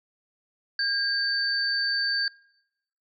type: tone pair together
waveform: sine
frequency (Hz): 1615 / 4565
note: G#6 / D8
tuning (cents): -49 / -50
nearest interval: octave + tritone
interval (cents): 1799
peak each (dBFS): -26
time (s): 0.79-2.28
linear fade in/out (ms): 2
effects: noise-tail reverb RT60 0.9 s tail -24 dB re dry

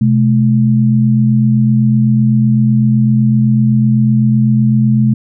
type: tone pair together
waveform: sine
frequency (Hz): 127.2 / 215.1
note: C3 / A3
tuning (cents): -48 / -39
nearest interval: major sixth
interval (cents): 909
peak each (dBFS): -10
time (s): 0.01-5.14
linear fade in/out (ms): 5
effects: none

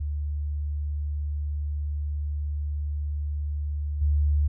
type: tone with level steps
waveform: sine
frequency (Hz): 73.6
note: D2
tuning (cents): +4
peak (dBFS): -26 / -19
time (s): 0-4.48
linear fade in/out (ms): 10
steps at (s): 4.01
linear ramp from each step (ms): 10
effects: none

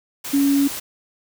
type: tone in noise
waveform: sine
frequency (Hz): 280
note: C#4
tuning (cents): +18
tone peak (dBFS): -14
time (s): 0.33-0.68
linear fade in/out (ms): 10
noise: white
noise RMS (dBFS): -30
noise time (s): 0.24-0.8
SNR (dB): +13
effects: none

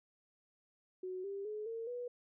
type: tone with pitch steps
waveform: sine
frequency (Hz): 370 / 396.6 / 425 / 455.5 / 488.2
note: F#4 / G4 / G#4 / A#4 / B4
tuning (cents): 0 / +20 / +40 / -40 / -20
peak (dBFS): -39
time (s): 1.03-2.08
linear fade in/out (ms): 5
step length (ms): 210
effects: none

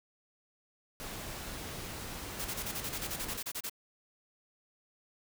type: noise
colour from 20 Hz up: pink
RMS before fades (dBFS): -42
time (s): 1-3.37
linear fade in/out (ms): 0
type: noise bursts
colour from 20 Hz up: white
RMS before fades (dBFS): -38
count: 15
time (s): 2.39-3.697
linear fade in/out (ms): 10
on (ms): 61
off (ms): 28
effects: none

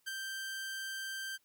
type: tone with ADSR envelope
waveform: sawtooth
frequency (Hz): 1568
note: G6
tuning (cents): 0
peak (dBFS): -32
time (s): 0.06-1.38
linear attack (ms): 20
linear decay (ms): 14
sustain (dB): -3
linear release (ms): 31
effects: white hiss -74 dBFS RMS until 1.44 s

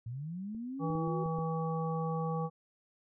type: linear sweep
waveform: sine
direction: up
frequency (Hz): 109.9 to 377.2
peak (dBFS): -37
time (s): 0.06-1.24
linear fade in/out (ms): 5
type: clicks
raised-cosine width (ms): 3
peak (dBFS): -40 / -37 / -34 / -38 / -34 / -30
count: 6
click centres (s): 0.548 / 0.902 / 0.953 / 1.077 / 1.26 / 1.387
type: harmonic tone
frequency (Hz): 162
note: E3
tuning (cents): -30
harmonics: 1 / 3 / 5 / 7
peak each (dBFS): -33 / -38 / -40 / -41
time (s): 0.79-2.5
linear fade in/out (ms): 50
effects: none

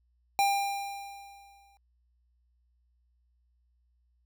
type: tone with exponential decay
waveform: square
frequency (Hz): 798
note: G5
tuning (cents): +31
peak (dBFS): -22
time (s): 0.39-1.77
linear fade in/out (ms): 0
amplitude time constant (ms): 300
effects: added 60 Hz sine -67 dBFS peak until 4.25 s

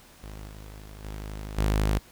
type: tone with level steps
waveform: sawtooth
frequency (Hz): 52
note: G#1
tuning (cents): +3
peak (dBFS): -35 / -38 / -31 / -18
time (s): 0.23-1.99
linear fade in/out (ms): 10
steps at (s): 0.48 / 1.03 / 1.57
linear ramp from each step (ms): 20
effects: pink hiss -53 dBFS RMS until 2.11 s

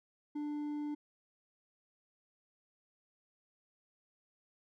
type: tone with hard clipping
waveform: triangle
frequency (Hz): 295.7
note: D4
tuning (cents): +12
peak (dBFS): -37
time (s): 0.35-0.95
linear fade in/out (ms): 10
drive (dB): 7
effects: none

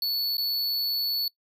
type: tone with dropouts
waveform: square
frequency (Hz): 4435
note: C#8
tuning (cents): 0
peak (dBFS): -25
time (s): 0.02-1.28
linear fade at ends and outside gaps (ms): 2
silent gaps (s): 0.37-0.38
effects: noise-tail reverb RT60 0.1 s tail -23 dB re dry

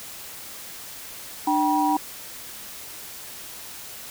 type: tone cluster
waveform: sine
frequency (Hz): 299 / 776 / 964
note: D4 / G5 / B5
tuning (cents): +31 / -18 / -42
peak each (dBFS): -23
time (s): 1.47-1.97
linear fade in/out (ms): 5
effects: white hiss -39 dBFS RMS until 4.1 s

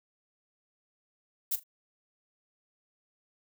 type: noise with echo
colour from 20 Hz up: violet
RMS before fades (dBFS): -29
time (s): 1.51-1.56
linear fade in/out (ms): 10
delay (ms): 39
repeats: 2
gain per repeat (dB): -15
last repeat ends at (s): 1.638
effects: none

